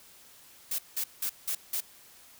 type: noise bursts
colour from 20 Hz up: blue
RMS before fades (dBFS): -31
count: 5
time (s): 0.71-1.805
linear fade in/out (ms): 5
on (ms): 75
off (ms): 180
effects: white hiss -55 dBFS RMS until 2.39 s